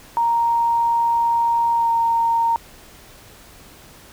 sine tone with pitch glide, 932.3 to 923.2 Hz, A#5 to A#5, 0 to -17 cents, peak -15 dBFS, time 0.17-2.56 s, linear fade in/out 0 ms, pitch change -17 cents, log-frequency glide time 1.74-1.91 s, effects pink hiss -45 dBFS RMS until 4.12 s

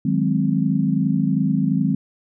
sine chord, Ab dominant seventh, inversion second, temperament equal, 155.56 / 185 / 207.7 / 261.6 Hz, Eb3 / Gb3 / Ab3 / C4, 0 / 0 / 0 / 0 cents, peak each -22 dBFS, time 0.05-1.95 s, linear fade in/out 5 ms, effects none

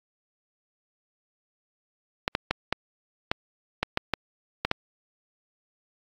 clicks, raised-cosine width 0.3 ms, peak -7 dBFS, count 10, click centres 2.279 / 2.351 / 2.51 / 2.726 / 3.315 / 3.83 / 3.974 / 4.137 / 4.65 / 4.714 s, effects AAC 48 kbps

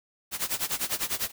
white noise with tremolo, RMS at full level -27 dBFS, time 0.31-1.32 s, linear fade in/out 50 ms, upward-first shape sine, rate 10 Hz, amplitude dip 90%, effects none

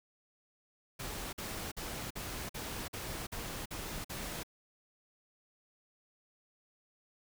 pink noise bursts, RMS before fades -41 dBFS, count 9, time 0.99-4.434 s, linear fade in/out 10 ms, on 340 ms, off 48 ms, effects none

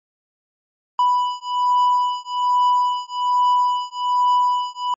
triangle beating tone pair, 987.8 / 989 Hz, B5 / B5, 0 / +2 cents, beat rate 1.2 Hz, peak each -17 dBFS, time 0.99-4.94 s, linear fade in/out 2 ms, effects MP3 32 kbps

